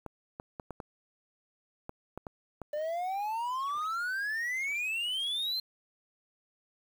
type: clicks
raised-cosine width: 1 ms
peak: -25 dBFS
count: 9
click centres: 0.063 / 0.399 / 0.598 / 0.707 / 0.802 / 1.894 / 2.176 / 2.268 / 2.617 s
type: exponential sweep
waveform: triangle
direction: up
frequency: 587.3 to 4186 Hz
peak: -29 dBFS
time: 2.73-5.6 s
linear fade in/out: 5 ms
effects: 9-bit